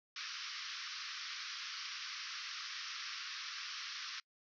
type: band-pass noise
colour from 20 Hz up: white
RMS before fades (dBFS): -45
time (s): 0.16-4.2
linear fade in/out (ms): 2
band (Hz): 1100 to 5800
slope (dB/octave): 96
effects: noise-tail reverb RT60 0.1 s tail -26 dB re dry